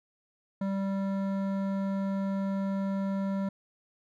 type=tone with hard clipping; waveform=sine; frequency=195.2 Hz; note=G3; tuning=7 cents flat; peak=-30 dBFS; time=0.61-3.49 s; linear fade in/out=5 ms; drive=13 dB; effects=none